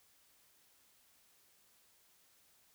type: silence
effects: white hiss -69 dBFS RMS until 2.74 s